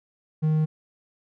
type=tone; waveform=triangle; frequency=155.56 Hz; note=D#3; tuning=in tune; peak=-17 dBFS; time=0.42-0.66 s; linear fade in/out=20 ms; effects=none